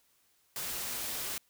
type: noise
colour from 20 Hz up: white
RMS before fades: -37 dBFS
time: 0.56-1.38 s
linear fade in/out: 2 ms
effects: white hiss -70 dBFS RMS until 1.49 s